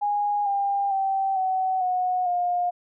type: tone with pitch steps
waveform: sine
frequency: 823 / 799.1 / 775.9 / 753.4 / 731.5 / 710.3 Hz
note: G#5 / G5 / G5 / F#5 / F#5 / F5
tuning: -16 / +33 / -18 / +31 / -20 / +29 cents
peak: -21 dBFS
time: 0.01-2.71 s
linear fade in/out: 20 ms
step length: 450 ms
effects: none